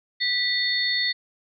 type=tone cluster; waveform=sine; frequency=1965 / 3625 / 4384 Hz; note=B6 / A#7 / C#8; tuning=-9 / -49 / -20 cents; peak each=-25 / -27 / -25 dBFS; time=0.2-1.13 s; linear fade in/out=20 ms; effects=none